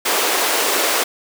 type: high-pass noise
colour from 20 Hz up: pink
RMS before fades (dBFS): -18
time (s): 0.05-1.04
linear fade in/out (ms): 10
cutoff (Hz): 370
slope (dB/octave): 24
effects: none